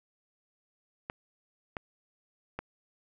clicks, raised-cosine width 0.5 ms, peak -20 dBFS, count 3, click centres 1.099 / 1.768 / 2.59 s, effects none

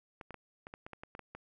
clicks, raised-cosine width 0.5 ms, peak -30 dBFS, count 11, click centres 0.212 / 0.307 / 0.343 / 0.669 / 0.739 / 0.865 / 0.933 / 1.035 / 1.151 / 1.193 / 1.35 s, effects none

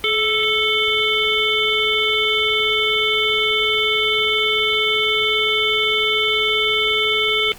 harmonic tone with a mistuned harmonic, 440 Hz, A4, in tune, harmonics 1 / 3 / 5 / 7 / 8, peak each -23 / -26 / -20 / -21 / -22 dBFS, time 0.04-7.52 s, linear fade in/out 0 ms, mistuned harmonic 1, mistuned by -44 cents, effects pink hiss -41 dBFS RMS until 7.58 s + Opus 24 kbps

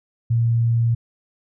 sine tone, 116.4 Hz, A#2, 2 cents flat, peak -15 dBFS, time 0.3-0.95 s, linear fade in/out 10 ms, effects none

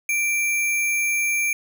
sine tone with sample-and-hold, 2350 Hz, D7, 1 cent sharp, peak -19 dBFS, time 0.09-1.53 s, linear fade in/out 2 ms, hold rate 8820 Hz, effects none

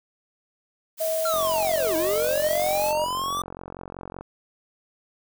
blue noise, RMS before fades -32 dBFS, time 0.97-2.94 s, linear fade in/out 50 ms
sine tone with pitch glide, 642 to 610.2 Hz, E5 to D#5, -46 to -34 cents, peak -23 dBFS, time 1-3.05 s, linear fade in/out 10 ms, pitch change -88 cents, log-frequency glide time 1.91-2.15 s
square linear two-way sweep, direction down then up, 1396.9 to 311.6 to 1192 Hz, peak -26 dBFS, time 1.25-3.42 s, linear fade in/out 5 ms, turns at 1.96 s
click train, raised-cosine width 1 ms, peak -22 dBFS, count 131, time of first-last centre 1.34-4.21 s, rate 45.3 Hz
effects none

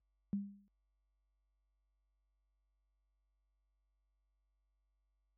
sine tone with exponential decay, 200.4 Hz, G3, 38 cents sharp, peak -31 dBFS, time 0.33-0.68 s, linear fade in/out 0 ms, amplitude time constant 76 ms, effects added 50 Hz sine -70 dBFS peak until 5.37 s + high-pass 80 Hz 12 dB/octave

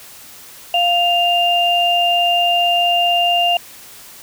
sine tone pair together, 699.5 / 2798 Hz, F5 / F7, +3 / +3 cents, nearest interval 2 octaves, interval 2400 cents, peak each -15 dBFS, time 0.74-3.57 s, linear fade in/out 2 ms, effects white hiss -39 dBFS RMS until 4.22 s

